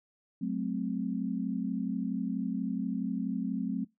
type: chord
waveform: sine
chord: F# diminished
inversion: none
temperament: equal with one note detuned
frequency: 185 / 217.2 / 261.6 Hz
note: F#3 / A3 / C4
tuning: 0 / -22 / 0 cents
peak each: -34 dBFS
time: 0.41-3.85 s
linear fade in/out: 10 ms
effects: noise-tail reverb RT60 0.2 s tail -24 dB re dry